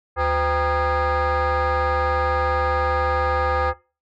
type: tone with frequency modulation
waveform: sine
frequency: 359.1 Hz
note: F4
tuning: 48 cents sharp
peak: -15 dBFS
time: 0.16-3.74 s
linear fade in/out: 50 ms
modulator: 434 Hz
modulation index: 2.7
effects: noise-tail reverb RT60 0.3 s tail -20 dB re dry + tanh soft clip ceiling -17 dBFS